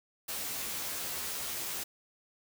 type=noise with comb filter; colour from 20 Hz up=white; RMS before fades=-37 dBFS; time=0.28-1.84 s; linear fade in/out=10 ms; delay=14 ms; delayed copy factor=+1; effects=none